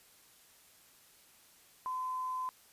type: tone with quantisation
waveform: sine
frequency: 1022 Hz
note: C6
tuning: 41 cents flat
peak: -34 dBFS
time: 1.86-2.49 s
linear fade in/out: 0 ms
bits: 10
effects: white hiss -62 dBFS RMS until 2.72 s + resampled to 32000 Hz